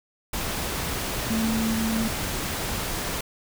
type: tone in noise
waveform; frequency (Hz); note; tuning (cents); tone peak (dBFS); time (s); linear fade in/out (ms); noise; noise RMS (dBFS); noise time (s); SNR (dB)
sine; 223.2; A3; +25; -23; 1.3-2.08; 5; pink; -29; 0.33-3.21; +3
effects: none